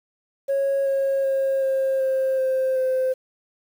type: tone with pitch steps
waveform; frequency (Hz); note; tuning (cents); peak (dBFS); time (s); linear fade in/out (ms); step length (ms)
sine; 550 / 544.6 / 539.3 / 534 / 528.8 / 523.6 / 518.5; C#5 / C#5 / C#5 / C5 / C5 / C5 / C5; -14 / -31 / -48 / +35 / +18 / +1 / -16; -17; 0.48-3.14; 20; 380
effects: tanh soft clip ceiling -17 dBFS + 8-bit